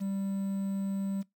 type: tone with quantisation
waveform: triangle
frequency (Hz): 196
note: G3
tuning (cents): 0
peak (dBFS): -28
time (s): 0-1.23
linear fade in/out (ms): 20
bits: 9
effects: noise-tail reverb RT60 0.2 s tail -24 dB re dry